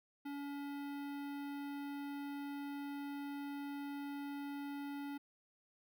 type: tone with notch filter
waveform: square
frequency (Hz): 283.9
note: C#4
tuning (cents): +41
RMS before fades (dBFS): -44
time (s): 0.25-5.18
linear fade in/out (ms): 10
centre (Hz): 7000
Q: 0.51
effects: none